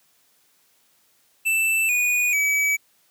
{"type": "tone with pitch steps", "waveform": "square", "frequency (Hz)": [2654, 2462, 2284], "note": ["E7", "D#7", "D7"], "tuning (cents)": [11, -19, -49], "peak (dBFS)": -19, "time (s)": [1.45, 2.77], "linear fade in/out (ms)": 20, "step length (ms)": 440, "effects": ["white hiss -62 dBFS RMS until 3.1 s", "high-pass 100 Hz 12 dB/octave"]}